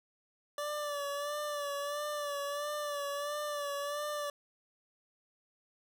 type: tone with vibrato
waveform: 25% pulse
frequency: 581 Hz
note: D5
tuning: 19 cents flat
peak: -31 dBFS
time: 0.58-4.3 s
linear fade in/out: 2 ms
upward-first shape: sine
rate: 1.5 Hz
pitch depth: 43 cents each way
effects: none